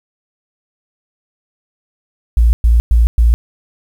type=tone bursts; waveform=sine; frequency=57.8 Hz; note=A#1; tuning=14 cents flat; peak=-6 dBFS; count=4; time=2.37-3.34 s; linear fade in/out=0 ms; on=160 ms; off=110 ms; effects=7-bit